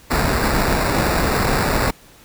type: noise with sample-and-hold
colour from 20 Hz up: pink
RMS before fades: -18 dBFS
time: 0.1-1.91 s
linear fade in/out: 10 ms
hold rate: 3150 Hz
effects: pink hiss -47 dBFS RMS until 2.24 s